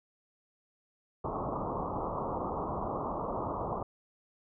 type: low-pass noise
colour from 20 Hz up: white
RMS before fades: -35 dBFS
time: 1.24-3.83 s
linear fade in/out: 5 ms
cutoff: 1200 Hz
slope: 96 dB/octave
effects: none